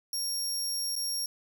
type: tone with dropouts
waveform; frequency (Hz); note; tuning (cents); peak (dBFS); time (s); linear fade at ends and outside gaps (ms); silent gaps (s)
25% pulse; 5570; F8; -5; -25; 0.13-1.26; 2; 0.955-0.962
effects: none